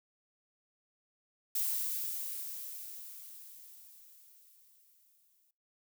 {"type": "noise with exponential decay", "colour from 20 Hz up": "violet", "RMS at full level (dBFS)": -32, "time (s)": [1.55, 5.51], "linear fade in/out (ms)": 5, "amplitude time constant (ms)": 860, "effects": ["noise-tail reverb RT60 0.5 s tail -25 dB re dry"]}